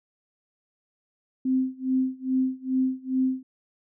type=tone with tremolo; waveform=sine; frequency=260 Hz; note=C4; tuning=11 cents flat; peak=-19 dBFS; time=1.45-3.43 s; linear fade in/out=5 ms; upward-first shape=sine; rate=2.4 Hz; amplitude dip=95%; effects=none